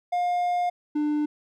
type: tone pair in turn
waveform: triangle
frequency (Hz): 710 / 298.5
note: F5 / D4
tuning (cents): +28 / +28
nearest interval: octave + minor third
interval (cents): 1500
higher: first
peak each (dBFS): -20 / -20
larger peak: neither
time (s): 0.12-0.7 / 0.95-1.26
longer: first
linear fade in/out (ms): 10
effects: none